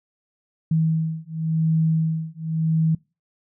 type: beating tone pair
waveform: sine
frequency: 160 / 160.92 Hz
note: D#3 / E3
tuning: +49 / -41 cents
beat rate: 0.92 Hz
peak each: -22 dBFS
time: 0.71-2.95 s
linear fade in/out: 5 ms
effects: noise-tail reverb RT60 0.3 s tail -25 dB re dry